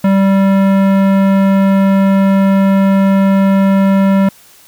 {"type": "tone with tanh clipping", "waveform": "sine", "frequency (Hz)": 194.7, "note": "G3", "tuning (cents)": -12, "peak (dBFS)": -9, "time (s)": [0.04, 4.29], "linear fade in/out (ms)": 5, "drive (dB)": 18, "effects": ["white hiss -43 dBFS RMS until 4.67 s"]}